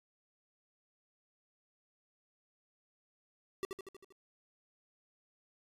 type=tone with echo; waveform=square; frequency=385.9 Hz; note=G4; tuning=27 cents flat; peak=-35 dBFS; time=3.63-3.65 s; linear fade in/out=0 ms; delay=79 ms; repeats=6; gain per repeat=-4 dB; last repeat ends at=4.124 s; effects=resampled to 32000 Hz